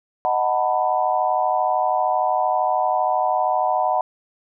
sine chord, B dominant seventh, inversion first, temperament equal with one note detuned, 622.3 / 740 / 894.9 / 987.8 Hz, D#5 / F#5 / A5 / B5, 0 / 0 / +29 / 0 cents, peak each -24 / -20 / -25 / -24 dBFS, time 0.25-4.01 s, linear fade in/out 0 ms, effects none

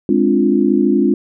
sine chord, D half-diminished seventh, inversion second, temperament equal, 207.7 / 261.6 / 293.7 / 349.2 Hz, Ab3 / C4 / D4 / F4, 0 / 0 / 0 / 0 cents, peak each -16 dBFS, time 0.09-1.14 s, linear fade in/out 2 ms, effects none

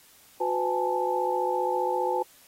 sine tone cluster, 362.9 / 503 / 826 / 881 Hz, F#4 / B4 / G#5 / A5, -34 / +32 / -10 / +2 cents, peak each -30 / -29 / -31 / -28 dBFS, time 0.4-2.23 s, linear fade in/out 10 ms, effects white hiss -56 dBFS RMS until 2.47 s + AAC 48 kbps

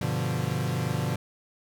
40% pulse chord, G dominant seventh, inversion none, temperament equal, 98 / 123.47 / 146.83 / 174.61 Hz, G2 / B2 / D3 / F3, 0 / 0 / 0 / 0 cents, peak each -34 / -29 / -30 / -32 dBFS, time 0.01-1.16 s, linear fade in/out 5 ms, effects none

